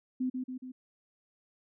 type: tone with echo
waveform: sine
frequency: 255.6 Hz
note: C4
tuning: 40 cents flat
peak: -28 dBFS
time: 0.2-0.3 s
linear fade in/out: 10 ms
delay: 140 ms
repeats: 3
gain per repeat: -4 dB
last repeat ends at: 0.72 s
effects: none